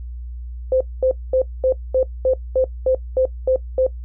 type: tone bursts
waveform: sine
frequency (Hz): 518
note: C5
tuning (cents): -17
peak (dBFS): -13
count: 11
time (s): 0.72-3.866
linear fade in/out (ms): 2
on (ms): 86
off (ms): 220
effects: noise-tail reverb RT60 0.1 s tail -18 dB re dry + added 60 Hz sine -28 dBFS peak until 4.04 s